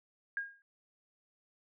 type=tone with exponential decay; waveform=sine; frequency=1625 Hz; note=G#6; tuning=38 cents flat; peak=-30 dBFS; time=0.37-0.62 s; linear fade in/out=1 ms; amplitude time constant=54 ms; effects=none